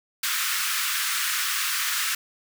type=high-pass noise; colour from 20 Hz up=pink; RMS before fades=-26 dBFS; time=0.23-2.15 s; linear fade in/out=5 ms; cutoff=1200 Hz; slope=48 dB/octave; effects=none